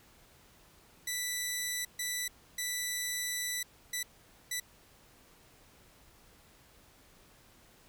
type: tone bursts at uneven times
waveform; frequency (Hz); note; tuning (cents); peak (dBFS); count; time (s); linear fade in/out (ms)
10% pulse; 1975.5; B6; 0; -24; 5; 1.07-1.85 / 1.99-2.28 / 2.58-3.63 / 3.93-4.03 / 4.51-4.6; 5
effects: pink hiss -61 dBFS RMS until 7.88 s